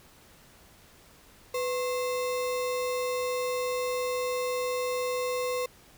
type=tone with sample-and-hold; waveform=sine; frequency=499 Hz; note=B4; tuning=18 cents sharp; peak=-27 dBFS; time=1.54-5.66 s; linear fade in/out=5 ms; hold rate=1575 Hz; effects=pink hiss -56 dBFS RMS until 5.97 s